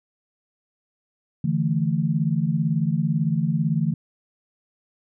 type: chord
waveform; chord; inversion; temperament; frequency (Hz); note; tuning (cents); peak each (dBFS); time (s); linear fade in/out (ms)
sine; D suspended second; none; equal; 146.83 / 164.81 / 220; D3 / E3 / A3; 0 / 0 / 0; -24 / -22 / -26; 1.44-3.94; 5
effects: none